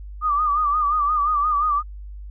sine tone with vibrato, 1195 Hz, D6, 30 cents sharp, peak -17 dBFS, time 0.21-1.83 s, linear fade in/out 50 ms, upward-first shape sine, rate 5.7 Hz, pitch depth 78 cents each way, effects added 50 Hz sine -33 dBFS peak until 2.3 s

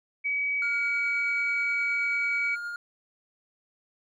sine tone, 2272 Hz, C#7, 42 cents sharp, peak -25 dBFS, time 0.24-2.56 s, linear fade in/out 20 ms
triangle tone with tremolo, 1416 Hz, F6, 23 cents sharp, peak -29 dBFS, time 0.62-2.76 s, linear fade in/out 2 ms, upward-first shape triangle, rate 9.4 Hz, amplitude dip 30%
effects none

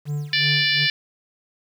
triangle tone with tremolo, 146.83 Hz, D3, in tune, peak -20 dBFS, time 0.05-0.88 s, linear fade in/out 50 ms, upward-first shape sine, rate 2.7 Hz, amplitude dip 85%
harmonic tone, 587.3 Hz, D5, in tune, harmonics 3 / 4 / 5 / 6 / 7 / 8 / 9, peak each -23 / -24 / -25 / -26 / -26 / -27 / -28 dBFS, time 0.33-0.9 s, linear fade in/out 2 ms
effects 8-bit

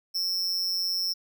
square tone with amplitude modulation, 5400 Hz, E8, 41 cents sharp, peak -22 dBFS, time 0.14-1.14 s, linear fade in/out 20 ms, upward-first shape sine, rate 183 Hz, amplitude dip 95%, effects none

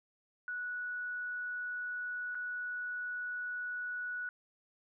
sine tone with dropouts, 1471 Hz, F#6, 11 cents flat, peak -36 dBFS, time 0.48-4.29 s, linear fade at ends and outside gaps 1 ms, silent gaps 2.347-2.352 s, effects none

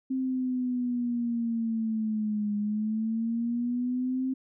sine linear two-way sweep, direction down then up, 263.3 to 206.1 to 263.3 Hz, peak -26 dBFS, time 0.1-4.34 s, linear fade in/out 10 ms, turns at 2.56 s, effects none

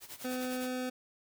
white noise with tremolo, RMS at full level -44 dBFS, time 0-0.7 s, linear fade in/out 50 ms, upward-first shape sine, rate 9.8 Hz, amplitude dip 80%
25% pulse tone, 253.6 Hz, B3, 46 cents sharp, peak -30 dBFS, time 0.24-0.9 s, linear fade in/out 10 ms
effects none

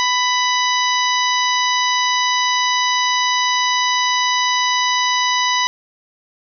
harmonic tone with a mistuned harmonic, 994 Hz, B5, 11 cents sharp, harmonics 1 / 2 / 3 / 4 / 5 / 6, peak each -18 / -21 / -23 / -24 / -25 / -26 dBFS, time 0-5.67 s, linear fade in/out 0 ms, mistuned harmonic 4, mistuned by -29 cents, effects none

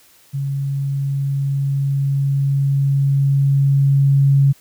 sine tone with level ramp, 138.59 Hz, C#3, in tune, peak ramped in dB -19 to -9 dBFS, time 0.33-4.53 s, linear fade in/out 20 ms, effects white hiss -51 dBFS RMS until 4.6 s

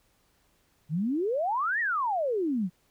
sine exponential two-way sweep, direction up then down, 141.5 to 1941 to 168.2 Hz, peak -25 dBFS, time 0.89-2.7 s, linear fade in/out 50 ms, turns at 1.8 s, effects pink hiss -68 dBFS RMS until 2.9 s

